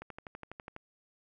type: click train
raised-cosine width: 0.5 ms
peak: -28 dBFS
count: 10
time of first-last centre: 0.02-0.764 s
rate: 12.1 Hz
effects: none